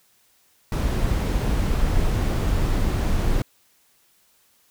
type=noise; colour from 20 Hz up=brown; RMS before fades=-21 dBFS; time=0.72-3.42 s; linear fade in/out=2 ms; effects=white hiss -61 dBFS RMS until 4.7 s